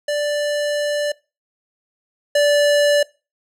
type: tone pair in turn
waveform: square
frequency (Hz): 587.3 / 582.6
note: D5 / D5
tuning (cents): 0 / -14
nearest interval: unison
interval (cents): 14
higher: first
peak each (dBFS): -19 / -13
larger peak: second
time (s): 0.08-1.12 / 2.35-3.03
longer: first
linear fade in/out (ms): 5
effects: noise-tail reverb RT60 0.3 s tail -23 dB re dry + low-pass 10000 Hz 12 dB/octave